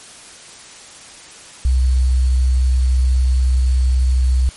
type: tone with sample-and-hold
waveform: sine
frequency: 63.9 Hz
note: C2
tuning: 40 cents flat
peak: -11 dBFS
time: 1.65-4.49 s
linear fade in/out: 0 ms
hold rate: 4410 Hz
effects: white hiss -39 dBFS RMS until 4.56 s + MP3 48 kbps